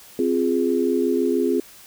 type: chord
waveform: sine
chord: F minor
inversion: second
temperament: equal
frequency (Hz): 261.6 / 349.2 / 415.3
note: C4 / F4 / Ab4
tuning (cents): 0 / 0 / 0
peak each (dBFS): -22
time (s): 0.19-1.6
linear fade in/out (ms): 2
effects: white hiss -46 dBFS RMS until 1.86 s